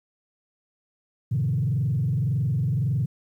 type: tone with frequency modulation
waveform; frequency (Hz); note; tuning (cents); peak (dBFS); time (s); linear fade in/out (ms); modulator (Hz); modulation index
sine; 130.81; C3; 0; -20; 1.31-3.06; 10; 21.8; 1.3
effects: tanh soft clip ceiling -16 dBFS + 10-bit